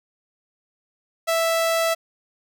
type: tone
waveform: sawtooth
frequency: 659.3 Hz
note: E5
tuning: in tune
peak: -15 dBFS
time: 1.27-1.95 s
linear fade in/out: 20 ms
effects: none